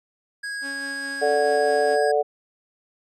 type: tone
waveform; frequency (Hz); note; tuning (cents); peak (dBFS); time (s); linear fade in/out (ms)
square; 1649; G#6; -13; -29; 0.43-2.12; 10
type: tone with tremolo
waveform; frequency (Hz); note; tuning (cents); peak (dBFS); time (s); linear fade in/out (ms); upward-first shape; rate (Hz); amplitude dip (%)
sawtooth; 277.2; C#4; 0; -31; 0.61-1.98; 50; sine; 4.7; 30
type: harmonic tone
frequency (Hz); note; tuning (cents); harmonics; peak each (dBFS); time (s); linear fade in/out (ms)
146.8; D3; 0; 3 / 4 / 5; -21 / -22 / -23; 1.21-2.23; 20
effects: resampled to 24000 Hz